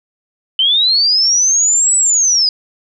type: linear two-way sweep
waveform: sine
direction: up then down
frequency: 3014 to 7960 to 4868 Hz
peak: -9 dBFS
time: 0.59-2.49 s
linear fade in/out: 2 ms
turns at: 1.96 s
effects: none